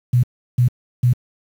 sine tone bursts, 122.8 Hz, B2, 9 cents flat, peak -10 dBFS, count 3, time 0.13-1.13 s, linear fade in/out 5 ms, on 100 ms, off 350 ms, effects high-pass 80 Hz 12 dB/octave + 7-bit

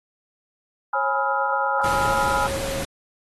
sine chord, F half-diminished seventh, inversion first, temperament equal with one note detuned, 830.6 / 987.8 / 1276.5 / 1396.9 Hz, Ab5 / Cb6 / Eb6 / F6, 0 / 0 / +44 / 0 cents, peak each -24 / -27 / -27 / -26 dBFS, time 0.93-2.47 s, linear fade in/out 5 ms
sine tone with tremolo, 545 Hz, C#5, 29 cents flat, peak -25 dBFS, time 0.94-2.84 s, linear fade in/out 20 ms, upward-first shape triangle, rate 8.9 Hz, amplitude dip 50%
pink noise, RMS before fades -30 dBFS, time 1.84-2.85 s, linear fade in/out 2 ms
effects AAC 32 kbps

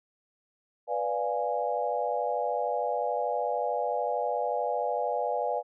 sine chord, B diminished seventh, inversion none, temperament equal, 493.9 / 587.3 / 698.5 / 830.6 Hz, B4 / D5 / F5 / Ab5, 0 / 0 / 0 / 0 cents, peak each -32 dBFS, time 0.87-5.63 s, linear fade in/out 50 ms, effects none

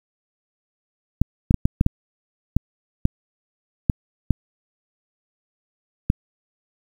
clicks, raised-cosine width 5 ms, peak -3 dBFS, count 11, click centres 1.216 / 1.509 / 1.543 / 1.655 / 1.811 / 1.864 / 2.566 / 3.054 / 3.898 / 4.307 / 6.101 s, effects 7-bit

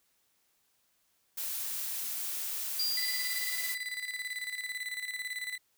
blue noise, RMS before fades -36 dBFS, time 1.37-3.75 s, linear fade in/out 10 ms
sine tone with exponential decay, 4782 Hz, D8, 30 cents sharp, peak -28 dBFS, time 2.79-4.77 s, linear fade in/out 5 ms, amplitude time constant 430 ms
35% pulse tone with tremolo, 2000 Hz, B6, 21 cents sharp, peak -32 dBFS, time 2.97-5.58 s, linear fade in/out 5 ms, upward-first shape square, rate 18 Hz, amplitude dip 60%
effects white hiss -73 dBFS RMS until 5.77 s

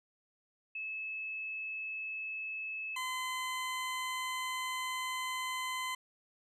sine / 20% pulse tone pair in turn, 2600 / 1024.7 Hz, E7 / C6, -24 / -36 cents, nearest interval octave + major third, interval 1612 cents, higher first, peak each -37 / -30 dBFS, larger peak second, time 0.75-2.96 / 2.96-5.95 s, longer second, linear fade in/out 5 ms, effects low-pass 12000 Hz 12 dB/octave

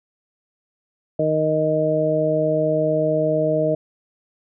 harmonic tone, 155.56 Hz, D#3, in tune, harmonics 1 / 2 / 3 / 4, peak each -25 / -25 / -23 / -19 dBFS, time 1.19-3.75 s, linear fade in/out 5 ms, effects none

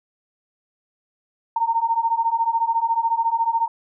sine beating tone pair, 908 / 922 Hz, A#5 / A#5, -46 / -19 cents, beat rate 14 Hz, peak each -22 / -20 dBFS, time 1.56-3.68 s, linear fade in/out 5 ms, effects none

